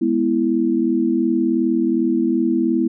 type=chord; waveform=sine; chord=E major; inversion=first; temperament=equal; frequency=207.7 / 246.9 / 329.6 Hz; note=G#3 / B3 / E4; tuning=0 / 0 / 0 cents; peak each=-23 / -19 / -18 dBFS; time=0.01-2.88 s; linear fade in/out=10 ms; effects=none